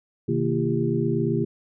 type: tone cluster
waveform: sine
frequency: 127.7 / 155.8 / 230.7 / 340.1 / 398.7 Hz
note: C3 / D#3 / A#3 / F4 / G4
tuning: -42 / +3 / -18 / -46 / +29 cents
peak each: -27 dBFS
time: 0.28-1.45 s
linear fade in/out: 10 ms
effects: none